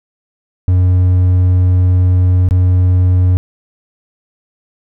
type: tone with dropouts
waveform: triangle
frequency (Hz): 91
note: F#2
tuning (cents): -28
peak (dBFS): -5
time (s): 0.68-3.37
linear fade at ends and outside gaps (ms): 0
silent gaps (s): 2.488-2.509
effects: none